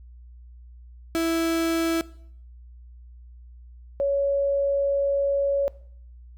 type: tone pair in turn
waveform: 35% pulse / sine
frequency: 329.6 / 559 Hz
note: E4 / C#5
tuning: 0 / +14 cents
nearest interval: major sixth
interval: 914 cents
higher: second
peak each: -20 dBFS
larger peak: neither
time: 1.15-2.01 / 4-5.68 s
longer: second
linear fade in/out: 0 ms
effects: noise-tail reverb RT60 0.6 s tail -20 dB re dry + added 60 Hz sine -43 dBFS peak until 6.37 s